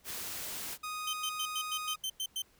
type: noise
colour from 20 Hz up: white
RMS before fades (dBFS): -40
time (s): 0.04-0.78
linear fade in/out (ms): 50
type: tone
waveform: sawtooth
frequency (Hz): 1244.5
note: D#6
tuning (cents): 0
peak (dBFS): -33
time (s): 0.83-1.96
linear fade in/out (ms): 10
type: tone bursts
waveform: sawtooth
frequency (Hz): 3098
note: G7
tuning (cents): -21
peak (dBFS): -30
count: 9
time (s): 1.07-2.421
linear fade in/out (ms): 5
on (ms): 63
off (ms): 98
effects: pink hiss -66 dBFS RMS until 2.59 s